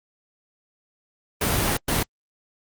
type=noise bursts at uneven times; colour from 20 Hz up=pink; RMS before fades=-22 dBFS; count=2; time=1.41-1.77 / 1.88-2.03 s; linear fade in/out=5 ms; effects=Opus 32 kbps